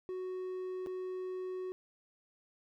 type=tone with dropouts; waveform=triangle; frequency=370 Hz; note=F#4; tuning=in tune; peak=-35 dBFS; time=0.09-1.72 s; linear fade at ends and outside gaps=0 ms; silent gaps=0.862-0.87 s; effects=none